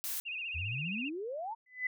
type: noise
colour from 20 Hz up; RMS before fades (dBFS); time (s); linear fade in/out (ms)
blue; -37; 0.04-0.2; 0
type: tone with vibrato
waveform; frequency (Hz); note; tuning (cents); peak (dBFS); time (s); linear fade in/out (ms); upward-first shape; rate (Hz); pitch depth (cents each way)
sine; 2637; E7; 0; -36; 0.25-1.1; 20; sine; 15; 110
type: exponential sweep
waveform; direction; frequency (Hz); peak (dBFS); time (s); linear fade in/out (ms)
sine; up; 75 to 947; -36; 0.54-1.55; 20
type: tone with exponential growth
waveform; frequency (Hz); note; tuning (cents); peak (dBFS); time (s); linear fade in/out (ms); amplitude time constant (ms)
sine; 2007; B6; +27; -27; 1.66-1.87; 5; 44
effects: none